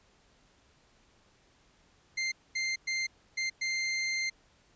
sawtooth tone bursts at uneven times, 2093 Hz, C7, in tune, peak -26 dBFS, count 5, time 2.17-2.32 / 2.55-2.76 / 2.87-3.07 / 3.37-3.5 / 3.61-4.3 s, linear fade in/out 10 ms, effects pink hiss -65 dBFS RMS until 4.75 s + resampled to 16000 Hz

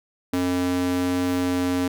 square tone with high-pass filter, 89.9 Hz, F#2, 49 cents flat, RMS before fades -23 dBFS, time 0.33-1.88 s, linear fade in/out 5 ms, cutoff 220 Hz, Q 2.8, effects none

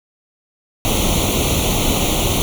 pink noise with comb filter, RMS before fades -17 dBFS, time 0.85-2.42 s, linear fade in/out 0 ms, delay 0.3 ms, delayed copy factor +0.9, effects none

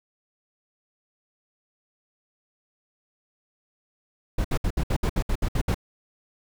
brown noise bursts, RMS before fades -23 dBFS, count 11, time 4.38-5.745 s, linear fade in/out 5 ms, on 65 ms, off 65 ms, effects none

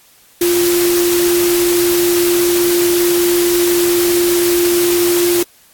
sine tone in noise, 349.2 Hz, F4, in tune, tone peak -11 dBFS, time 0.41-5.43 s, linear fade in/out 5 ms, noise white, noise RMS -19 dBFS, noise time 0.41-5.43 s, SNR +5 dB, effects white hiss -48 dBFS RMS until 5.73 s + AAC 64 kbps

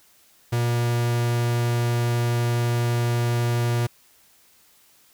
45% pulse tone, 119.2 Hz, A#2, 39 cents sharp, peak -20 dBFS, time 0.52-3.87 s, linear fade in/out 10 ms, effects white hiss -57 dBFS RMS until 5.13 s

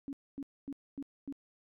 sine tone bursts, 277.2 Hz, C#4, in tune, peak -37 dBFS, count 5, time 0.08-1.325 s, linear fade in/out 0 ms, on 49 ms, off 250 ms, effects none

